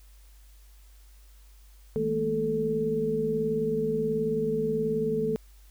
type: tone cluster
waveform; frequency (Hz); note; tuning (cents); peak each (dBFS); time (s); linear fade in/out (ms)
sine; 160.3 / 212.2 / 230.8 / 437.9; E3 / G#3 / A#3 / A4; -48 / +38 / -17 / -8; -34 / -34 / -33 / -26; 1.96-5.36; 0
effects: added 50 Hz sine -50 dBFS peak until 5.7 s + white hiss -62 dBFS RMS until 5.7 s